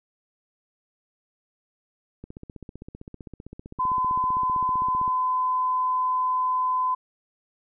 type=click train; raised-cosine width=3 ms; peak=-26 dBFS; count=45; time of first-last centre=2.24-5.079 s; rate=15.5 Hz
type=tone; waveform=sine; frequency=1016 Hz; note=B5; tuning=49 cents sharp; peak=-21 dBFS; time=3.79-6.95 s; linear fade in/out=10 ms
effects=none